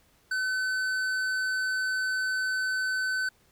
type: tone with tanh clipping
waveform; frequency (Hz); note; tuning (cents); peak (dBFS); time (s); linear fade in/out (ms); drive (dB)
sine; 1518; F#6; +44; -28; 0.31-3.29; 5; 12
effects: pink hiss -64 dBFS RMS until 3.51 s